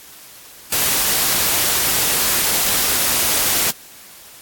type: noise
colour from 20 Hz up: white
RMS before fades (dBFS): -17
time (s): 0.72-3.71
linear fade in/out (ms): 5
effects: white hiss -41 dBFS RMS until 4.41 s + AAC 64 kbps